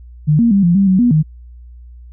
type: tone with pitch steps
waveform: sine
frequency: 151.1 / 233.6 / 198.2 / 172.5 / 196.8 / 187.4 / 242.6 / 155 Hz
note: D3 / A#3 / G3 / F3 / G3 / F#3 / B3 / D#3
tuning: +50 / +4 / +19 / -21 / +7 / +22 / -31 / -6 cents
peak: -8 dBFS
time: 0.27-1.23 s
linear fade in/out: 20 ms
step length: 120 ms
effects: added 60 Hz sine -34 dBFS peak until 2.12 s